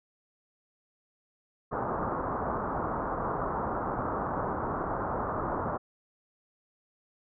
white low-pass noise, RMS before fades -32 dBFS, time 1.71-5.78 s, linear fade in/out 20 ms, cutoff 1300 Hz, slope 48 dB/octave, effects none

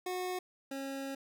25% pulse tone pair in turn, 365.3 / 272.3 Hz, F#4 / C#4, -22 / -31 cents, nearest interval perfect fourth, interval 509 cents, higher first, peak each -31 / -34 dBFS, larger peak first, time 0.06-0.39 / 0.71-1.15 s, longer second, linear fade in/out 5 ms, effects none

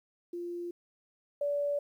sine tone pair in turn, 347.9 / 576.2 Hz, F4 / D5, -7 / -33 cents, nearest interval major sixth, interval 874 cents, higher second, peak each -35 / -28 dBFS, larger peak second, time 0.33-0.71 / 1.41-1.79 s, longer neither, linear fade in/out 5 ms, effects 11-bit

